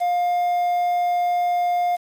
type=tone with quantisation; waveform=triangle; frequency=707 Hz; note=F5; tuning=21 cents sharp; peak=-16 dBFS; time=0-1.97 s; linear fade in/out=20 ms; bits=7; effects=resampled to 32000 Hz